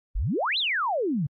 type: exponential two-way sweep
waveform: sine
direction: up then down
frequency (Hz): 34.59 to 4186 to 129.9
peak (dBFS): -23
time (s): 0.15-1.27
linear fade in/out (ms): 10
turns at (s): 0.58
effects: AAC 64 kbps